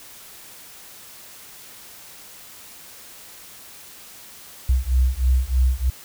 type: beating tone pair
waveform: sine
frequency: 62.3 / 65.5 Hz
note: B1 / C2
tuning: +16 / +2 cents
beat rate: 3.2 Hz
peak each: -19 dBFS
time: 4.69-5.9 s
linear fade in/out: 5 ms
effects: white hiss -43 dBFS RMS until 6.04 s